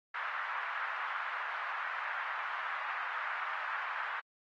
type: band-pass noise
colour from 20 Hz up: white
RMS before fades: -38 dBFS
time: 0.14-4.2 s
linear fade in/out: 5 ms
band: 990 to 1700 Hz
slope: 24 dB/octave
effects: AAC 32 kbps